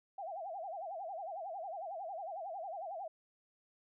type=tone with vibrato; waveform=sine; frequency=719 Hz; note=F#5; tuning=50 cents flat; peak=-40 dBFS; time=0.18-3.08 s; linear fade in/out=5 ms; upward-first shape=sine; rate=11 Hz; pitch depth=210 cents each way; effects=none